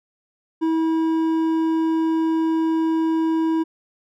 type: tone with hard clipping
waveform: triangle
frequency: 323.2 Hz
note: E4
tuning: 34 cents flat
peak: -19 dBFS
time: 0.61-3.64 s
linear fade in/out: 20 ms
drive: 10 dB
effects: none